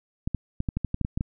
clicks, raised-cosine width 5 ms, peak -14 dBFS, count 11, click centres 0.275 / 0.347 / 0.604 / 0.688 / 0.77 / 0.847 / 0.944 / 1.013 / 1.049 / 1.175 / 1.209 s, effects none

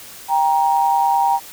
sine tone pair together, 790.4 / 940 Hz, G5 / A#5, +14 / +14 cents, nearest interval minor third, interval 300 cents, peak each -16 dBFS, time 0.28-1.4 s, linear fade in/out 50 ms, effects white hiss -38 dBFS RMS until 1.52 s

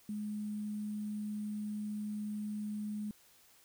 sine tone with sample-and-hold, 210 Hz, G#3, 19 cents sharp, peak -36 dBFS, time 0.09-3.11 s, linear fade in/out 2 ms, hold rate 8820 Hz, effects white hiss -64 dBFS RMS until 3.64 s

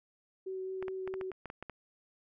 sine tone with vibrato, 377.3 Hz, F#4, 34 cents sharp, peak -36 dBFS, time 0.46-1.31 s, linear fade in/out 10 ms, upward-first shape sine, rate 4.7 Hz, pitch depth 9 cents each way
clicks, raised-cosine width 0.5 ms, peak -27 dBFS, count 10, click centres 0.826 / 0.882 / 1.076 / 1.14 / 1.212 / 1.317 / 1.457 / 1.501 / 1.626 / 1.697 s
effects none

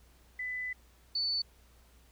sine tone pair in turn, 2000 / 4490 Hz, B6 / C#8, +21 / +21 cents, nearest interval octave + major second, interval 1400 cents, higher second, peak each -34 / -29 dBFS, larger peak second, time 0.39-0.73 / 1.15-1.42 s, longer first, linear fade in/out 5 ms, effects added 60 Hz sine -60 dBFS peak until 2.11 s + pink hiss -65 dBFS RMS until 2.11 s

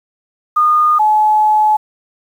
sine tone pair in turn, 1223 / 854.9 Hz, D#6 / G#5, -30 / +50 cents, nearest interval tritone, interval 620 cents, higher first, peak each -8 dBFS, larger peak neither, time 0.56-0.99 / 0.99-1.77 s, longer second, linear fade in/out 10 ms, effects 7-bit

